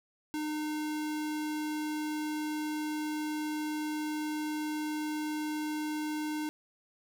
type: tone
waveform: square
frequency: 304.6 Hz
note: D#4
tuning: 37 cents flat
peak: -33 dBFS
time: 0.34-6.49 s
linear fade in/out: 0 ms
effects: none